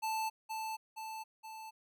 square tone with echo, 880 Hz, A5, in tune, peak -34 dBFS, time 0.02-0.3 s, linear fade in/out 20 ms, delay 470 ms, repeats 3, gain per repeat -4 dB, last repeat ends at 1.71 s, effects none

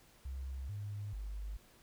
sine tone with pitch steps, 66.2 / 102.6 / 50.9 Hz, C2 / G#2 / G#1, +21 / -21 / -34 cents, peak -39 dBFS, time 0.25-1.57 s, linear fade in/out 5 ms, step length 440 ms, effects pink hiss -64 dBFS RMS until 1.82 s

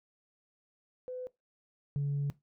sine tone pair in turn, 505 / 142.2 Hz, B4 / C#3, +39 / +45 cents, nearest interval octave + minor seventh, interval 2194 cents, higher first, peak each -37 / -27 dBFS, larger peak second, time 1.08-1.27 / 1.96-2.3 s, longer second, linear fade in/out 0 ms, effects noise-tail reverb RT60 0.2 s tail -20 dB re dry + tanh soft clip ceiling -27 dBFS

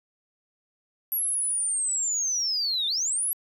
sine linear two-way sweep, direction down then up, 11580 to 3520 to 11580 Hz, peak -23 dBFS, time 1.12-3.33 s, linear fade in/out 0 ms, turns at 2.87 s, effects tanh soft clip ceiling -19 dBFS

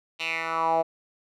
10% pulse tone with band-pass filter sweep, 163.8 Hz, E3, 11 cents flat, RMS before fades -26 dBFS, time 0.19-0.83 s, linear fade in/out 20 ms, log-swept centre 3200 to 640 Hz, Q 4.2, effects none

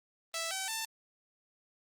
5% pulse tone with pitch steps, 659.3 / 766.1 / 890.3 Hz, E5 / G5 / A5, 0 / -40 / +20 cents, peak -22 dBFS, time 0.34-0.85 s, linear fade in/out 2 ms, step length 170 ms, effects Opus 24 kbps

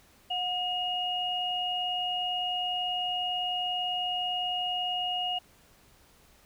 sine tone pair together, 726 / 2865 Hz, F#5 / F7, -33 / +44 cents, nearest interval 2 octaves, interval 2377 cents, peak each -32 / -30 dBFS, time 0.3-5.39 s, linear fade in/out 10 ms, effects pink hiss -60 dBFS RMS until 6.45 s

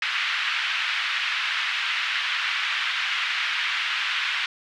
white band-pass noise, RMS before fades -26 dBFS, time 0.02-4.46 s, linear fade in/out 2 ms, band 1300 to 3200 Hz, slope 24 dB/octave, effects none

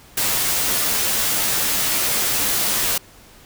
white noise with comb filter, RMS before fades -20 dBFS, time 0.17-2.98 s, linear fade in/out 5 ms, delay 12 ms, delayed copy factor -0.7, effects pink hiss -47 dBFS RMS until 3.45 s

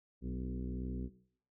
harmonic tone with a mistuned harmonic, 62.4 Hz, B1, 19 cents sharp, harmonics 1 / 2 / 3 / 4 / 5 / 6 / 7 / 8, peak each -40 / -46 / -42 / -44 / -54 / -51 / -55 / -62 dBFS, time 0.21-1.1 s, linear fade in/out 50 ms, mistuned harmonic 4, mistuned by +33 cents, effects noise-tail reverb RT60 0.6 s tail -18 dB re dry

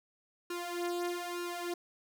sawtooth tone with flanger, 350 Hz, F4, 4 cents sharp, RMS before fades -37 dBFS, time 0.5-1.74 s, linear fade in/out 5 ms, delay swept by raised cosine 0.73 to 3.13 ms, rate 1.1 Hz, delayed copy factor +0.8, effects none

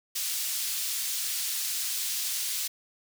pink high-pass noise, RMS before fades -31 dBFS, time 0.15-2.68 s, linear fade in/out 10 ms, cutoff 4200 Hz, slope 12 dB/octave, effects none

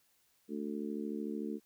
harmonic tone, 73.42 Hz, D2, in tune, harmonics 3 / 4 / 5 / 6, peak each -39 / -41 / -43 / -45 dBFS, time 0.48-1.6 s, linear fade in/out 50 ms, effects white hiss -72 dBFS RMS until 1.65 s

